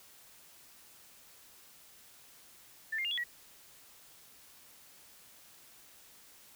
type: tone with pitch steps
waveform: sine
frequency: 1780 / 2115 / 2812 / 3376 / 1921 Hz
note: A6 / C7 / F7 / G#7 / B6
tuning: +20 / +18 / +11 / +28 / -48 cents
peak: -32 dBFS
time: 2.92-3.24 s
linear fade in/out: 10 ms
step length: 64 ms
effects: white hiss -58 dBFS RMS until 6.55 s